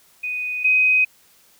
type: tone pair in turn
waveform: sine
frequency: 2489 / 2514 Hz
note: D#7 / D#7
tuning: 0 / +17 cents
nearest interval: unison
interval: 17 cents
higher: second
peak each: -23 / -13 dBFS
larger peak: second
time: 0.23-0.64 / 0.64-1.05 s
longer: neither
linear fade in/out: 10 ms
effects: white hiss -55 dBFS RMS until 1.59 s